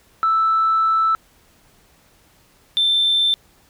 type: tone pair in turn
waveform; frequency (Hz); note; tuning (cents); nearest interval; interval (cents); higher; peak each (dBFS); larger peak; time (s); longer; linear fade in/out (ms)
sine; 1318.5 / 3556; E6 / A7; 0 / +18; octave + perfect fourth; 1718; second; -13; neither; 0.23-1.15 / 2.77-3.34; first; 0
effects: tanh soft clip ceiling -10 dBFS + pink hiss -55 dBFS RMS until 3.69 s